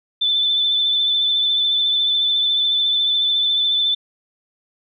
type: tone with vibrato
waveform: sine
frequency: 3520 Hz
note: A7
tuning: in tune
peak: -15 dBFS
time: 0.21-3.95 s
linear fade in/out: 10 ms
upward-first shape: sine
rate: 14 Hz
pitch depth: 23 cents each way
effects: none